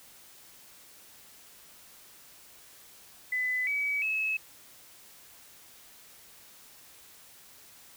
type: tone with pitch steps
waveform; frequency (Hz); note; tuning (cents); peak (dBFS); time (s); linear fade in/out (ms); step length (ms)
sine; 2006 / 2278 / 2586; B6 / C#7 / E7; +26 / +47 / -34; -27; 3.32-4.37; 5; 350
effects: white hiss -54 dBFS RMS until 7.96 s